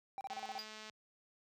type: tone bursts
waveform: triangle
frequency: 784 Hz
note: G5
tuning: in tune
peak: -38 dBFS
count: 7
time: 0.18-0.581 s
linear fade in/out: 0 ms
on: 29 ms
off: 33 ms
type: click train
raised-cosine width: 0.2 ms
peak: -33 dBFS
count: 130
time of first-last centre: 0.3-0.897 s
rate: 216 Hz
type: tone with exponential decay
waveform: triangle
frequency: 4863 Hz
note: D#8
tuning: 40 cents flat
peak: -37 dBFS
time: 0.59-0.7 s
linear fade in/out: 0 ms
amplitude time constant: 23 ms
effects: high-pass 80 Hz 12 dB/octave